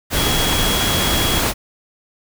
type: tone in noise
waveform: sine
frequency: 3322 Hz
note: G#7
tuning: in tune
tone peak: -22 dBFS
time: 0.14-1.43 s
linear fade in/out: 50 ms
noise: pink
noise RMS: -18 dBFS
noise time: 0.1-1.54 s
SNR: -7 dB
effects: none